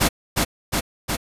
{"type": "noise with echo", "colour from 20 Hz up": "pink", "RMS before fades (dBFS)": -17, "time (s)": [0, 0.09], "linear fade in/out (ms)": 20, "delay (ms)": 360, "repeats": 3, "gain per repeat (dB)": -2, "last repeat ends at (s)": 1.17, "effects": ["resampled to 32000 Hz"]}